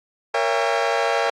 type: chord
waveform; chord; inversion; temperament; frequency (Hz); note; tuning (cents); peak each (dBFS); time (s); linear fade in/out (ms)
sawtooth; A# diminished seventh; none; just; 466.2 / 559.4 / 671.3 / 805.5; A#4 / C#5 / E5 / G5; 0 / +16 / +31 / +47; -20; 0.34-1.3; 5
effects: low-pass 4000 Hz 12 dB/octave + AAC 48 kbps